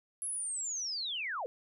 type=linear sweep; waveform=sine; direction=down; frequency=11000 to 438.8 Hz; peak=-34 dBFS; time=0.22-1.46 s; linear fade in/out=0 ms; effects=none